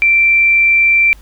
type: tone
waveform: sine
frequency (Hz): 2349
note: D7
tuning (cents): 0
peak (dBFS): -7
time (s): 0.02-1.13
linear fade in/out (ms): 0
effects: added 50 Hz sine -36 dBFS peak until 1.21 s + pink hiss -47 dBFS RMS until 1.21 s